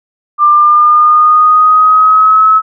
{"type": "tone with pitch glide", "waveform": "sine", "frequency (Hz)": [1191, 1291.3], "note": ["D6", "E6"], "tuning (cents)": [24, -36], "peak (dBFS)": -3, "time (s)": [0.38, 2.62], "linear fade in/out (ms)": 50, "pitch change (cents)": 140, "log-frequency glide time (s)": [0.5, 2.47], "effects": []}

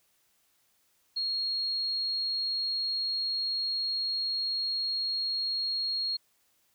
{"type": "tone", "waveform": "sine", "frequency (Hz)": 4281, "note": "C8", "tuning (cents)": 39, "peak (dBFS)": -28, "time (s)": [1.16, 6.17], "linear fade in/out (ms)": 10, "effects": ["white hiss -70 dBFS RMS until 6.74 s"]}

